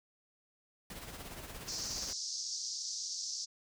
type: noise with tremolo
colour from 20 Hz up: pink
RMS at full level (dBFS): -45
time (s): 0.9-2.13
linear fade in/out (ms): 2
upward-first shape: sine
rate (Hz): 17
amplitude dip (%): 45
type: band-pass noise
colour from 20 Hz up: pink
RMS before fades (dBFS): -40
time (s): 1.67-3.46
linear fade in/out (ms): 20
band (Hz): 4800 to 6400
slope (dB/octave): 48
effects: none